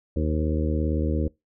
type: harmonic tone with a mistuned harmonic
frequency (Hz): 77.78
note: D#2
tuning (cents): 0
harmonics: 1 / 2 / 3 / 4 / 5 / 6 / 7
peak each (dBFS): -24 / -31 / -30 / -30 / -35 / -34 / -35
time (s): 0.16-1.28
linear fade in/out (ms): 5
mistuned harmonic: 7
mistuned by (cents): -30
effects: noise-tail reverb RT60 0.2 s tail -23 dB re dry